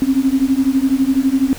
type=beating tone pair; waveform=sine; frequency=261.6 / 273.6 Hz; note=C4 / C#4; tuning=0 / -23 cents; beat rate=12 Hz; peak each=-15 dBFS; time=0.02-1.53 s; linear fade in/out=0 ms; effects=pink hiss -34 dBFS RMS until 1.58 s